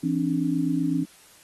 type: tone cluster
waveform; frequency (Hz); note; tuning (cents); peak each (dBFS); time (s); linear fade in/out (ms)
sine; 166.8 / 267.5 / 295.5; E3 / C4 / D4; +21 / +38 / +11; -27 / -25 / -26; 0.03-1.04; 10
effects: white hiss -53 dBFS RMS until 1.43 s + AAC 32 kbps